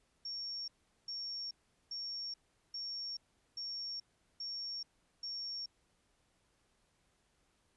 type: tone bursts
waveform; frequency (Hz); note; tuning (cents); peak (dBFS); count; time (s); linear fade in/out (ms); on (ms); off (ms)
sine; 5510; F8; -24; -39; 7; 0.25-5.66; 5; 430; 400
effects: pink hiss -75 dBFS RMS until 7.76 s + resampled to 24000 Hz

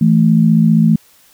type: tone pair together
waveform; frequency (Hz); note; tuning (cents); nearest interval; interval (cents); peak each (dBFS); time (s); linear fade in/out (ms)
sine; 164.81 / 220; E3 / A3; 0 / 0; perfect fourth; 500; -10; 0.01-0.96; 5
effects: white hiss -49 dBFS RMS until 1.33 s

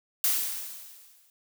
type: noise with exponential decay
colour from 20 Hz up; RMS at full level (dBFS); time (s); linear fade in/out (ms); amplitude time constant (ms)
blue; -23; 0.24-1.3; 1; 230
effects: none

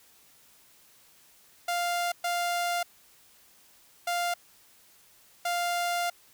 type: tone bursts at uneven times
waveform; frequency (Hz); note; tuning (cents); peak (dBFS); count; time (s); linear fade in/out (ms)
sawtooth; 698.5; F5; 0; -23; 4; 1.68-2.12 / 2.24-2.83 / 4.07-4.34 / 5.45-6.1; 5
effects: white hiss -59 dBFS RMS until 6.33 s

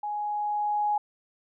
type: tone with level ramp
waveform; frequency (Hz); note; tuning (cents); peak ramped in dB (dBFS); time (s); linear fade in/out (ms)
sine; 834; G#5; +7; -29 to -22; 0.03-0.98; 5
effects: none

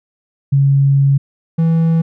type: tone pair in turn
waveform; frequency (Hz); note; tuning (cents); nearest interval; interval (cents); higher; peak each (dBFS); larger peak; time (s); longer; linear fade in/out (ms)
sine / triangle; 138.59 / 163.96; C#3 / E3; 0 / -9; minor third; 291; second; -8; neither; 0.52-1.18 / 1.58-2.02; first; 10
effects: none

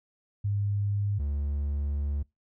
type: tone pair in turn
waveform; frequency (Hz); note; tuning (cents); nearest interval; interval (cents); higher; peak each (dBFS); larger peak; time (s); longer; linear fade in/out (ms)
sine / triangle; 101.6 / 71.84; G#2 / D2; -38 / -38; tritone; 600; first; -25; neither; 0.44-1.19 / 1.19-2.23; second; 10
effects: noise-tail reverb RT60 0.2 s tail -24 dB re dry

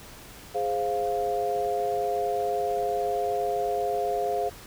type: chord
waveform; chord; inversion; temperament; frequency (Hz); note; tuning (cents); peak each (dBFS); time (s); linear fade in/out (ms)
sine; F minor; first; equal; 415.3 / 523.3 / 698.5; Ab4 / C5 / F5; 0 / 0 / 0; -29 / -31 / -27; 0.54-4.5; 20
effects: pink hiss -46 dBFS RMS until 4.66 s

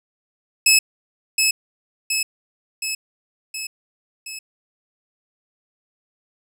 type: tone with echo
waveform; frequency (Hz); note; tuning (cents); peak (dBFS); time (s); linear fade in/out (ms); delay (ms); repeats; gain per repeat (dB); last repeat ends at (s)
15% pulse; 2592; E7; -30; -4; 0.66-0.79; 5; 720; 5; -4; 4.39
effects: none

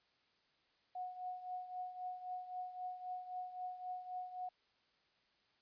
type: tone with tremolo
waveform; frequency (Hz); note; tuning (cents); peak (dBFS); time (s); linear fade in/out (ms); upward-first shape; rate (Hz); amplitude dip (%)
sine; 731; F#5; -21; -39; 0.95-4.49; 5; triangle; 3.8; 75
effects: white hiss -75 dBFS RMS until 5.61 s + resampled to 11025 Hz

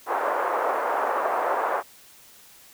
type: band-pass noise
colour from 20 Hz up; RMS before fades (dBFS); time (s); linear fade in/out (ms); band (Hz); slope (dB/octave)
white; -25; 0.06-1.83; 50; 450 to 1200; 24
effects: white hiss -51 dBFS RMS until 2.73 s

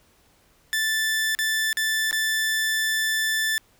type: tone with dropouts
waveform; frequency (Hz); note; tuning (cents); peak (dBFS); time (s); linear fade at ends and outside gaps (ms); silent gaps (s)
sawtooth; 1760; A6; 0; -18; 0.73-3.58; 0; 1.35-1.389 / 1.729-1.771 / 2.111-2.128
effects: pink hiss -60 dBFS RMS until 3.79 s

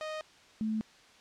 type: tone pair in turn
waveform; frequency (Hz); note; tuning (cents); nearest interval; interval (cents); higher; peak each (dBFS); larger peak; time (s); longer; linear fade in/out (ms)
sawtooth / sine; 621 / 218.2; D#5 / A3; -3 / -14; octave + tritone; 1811; first; -32 / -29; second; 0.01-0.21 / 0.61-0.81; neither; 0
effects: white hiss -58 dBFS RMS until 1.2 s + low-pass 5000 Hz 12 dB/octave

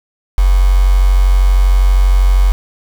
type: tone with quantisation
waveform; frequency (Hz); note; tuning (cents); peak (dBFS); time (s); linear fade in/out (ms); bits
sine; 46.31; F#1; +2; -6; 0.38-2.52; 0; 4
effects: none

